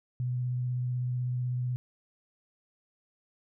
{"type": "tone with vibrato", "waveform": "sine", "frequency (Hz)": 124.6, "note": "B2", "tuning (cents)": 16, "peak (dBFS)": -28, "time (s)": [0.2, 1.76], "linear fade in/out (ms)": 0, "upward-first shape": "triangle", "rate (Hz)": 16, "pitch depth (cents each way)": 17, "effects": []}